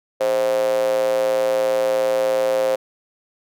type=tone with high-pass filter; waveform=square; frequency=58.5 Hz; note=A#1; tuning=7 cents sharp; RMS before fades=-19 dBFS; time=0.2-2.76 s; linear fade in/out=10 ms; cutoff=540 Hz; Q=9.6; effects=none